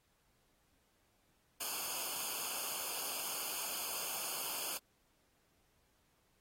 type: noise with comb filter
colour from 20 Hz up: white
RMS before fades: -40 dBFS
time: 1.6-4.78 s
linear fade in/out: 10 ms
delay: 0.52 ms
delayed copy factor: -0.95
effects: pink hiss -75 dBFS RMS until 6.4 s + AAC 48 kbps